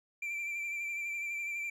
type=tone with vibrato; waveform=triangle; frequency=2351 Hz; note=D7; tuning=1 cent sharp; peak=-33 dBFS; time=0.22-1.7 s; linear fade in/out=5 ms; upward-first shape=sine; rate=12 Hz; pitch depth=28 cents each way; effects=none